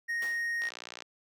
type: tone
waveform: triangle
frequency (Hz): 1864.7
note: A#6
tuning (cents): 0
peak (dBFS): -28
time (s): 0.08-0.7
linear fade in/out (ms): 20
type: noise with exponential decay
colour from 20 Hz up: pink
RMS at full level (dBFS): -41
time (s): 0.22-0.57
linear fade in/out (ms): 1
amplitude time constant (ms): 74
type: click train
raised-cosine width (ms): 0.2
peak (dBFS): -24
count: 25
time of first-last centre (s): 0.62-1.022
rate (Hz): 59.7
effects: high-pass 400 Hz 12 dB/octave